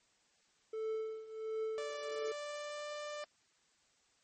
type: tone with tremolo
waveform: triangle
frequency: 440 Hz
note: A4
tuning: in tune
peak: -32 dBFS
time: 0.73-2.32 s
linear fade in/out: 5 ms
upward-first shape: triangle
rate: 1.4 Hz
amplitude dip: 85%
type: tone with pitch glide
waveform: sawtooth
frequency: 584 to 593.5 Hz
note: D5 to D5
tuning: -10 to +18 cents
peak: -37 dBFS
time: 1.78-3.24 s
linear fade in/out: 0 ms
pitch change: +28 cents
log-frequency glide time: 2.06-2.93 s
effects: white hiss -72 dBFS RMS until 4.23 s + MP3 32 kbps